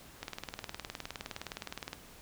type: click train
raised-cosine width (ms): 0.2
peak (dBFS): -21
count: 34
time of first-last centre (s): 0.23-1.931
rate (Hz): 19.4
effects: pink hiss -54 dBFS RMS until 2.21 s